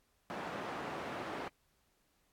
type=band-pass noise; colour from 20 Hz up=white; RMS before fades=-42 dBFS; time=0.3-1.48 s; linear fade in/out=0 ms; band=160 to 1100 Hz; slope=12 dB/octave; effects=pink hiss -75 dBFS RMS until 2.32 s + AAC 64 kbps